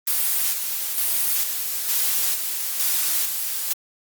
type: noise with tremolo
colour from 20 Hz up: blue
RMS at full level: -21 dBFS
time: 0.07-3.73 s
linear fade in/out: 5 ms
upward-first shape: square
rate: 1.1 Hz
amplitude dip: 45%
effects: Opus 32 kbps